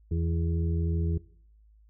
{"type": "harmonic tone with a mistuned harmonic", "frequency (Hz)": 83, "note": "E2", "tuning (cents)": 12, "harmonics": [1, 2, 4, 5], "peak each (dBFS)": [-26, -32, -38, -40], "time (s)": [0.11, 1.18], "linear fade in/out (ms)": 5, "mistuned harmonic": 4, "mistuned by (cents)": 15, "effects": ["noise-tail reverb RT60 0.6 s tail -20 dB re dry", "added 53 Hz sine -55 dBFS peak until 1.89 s"]}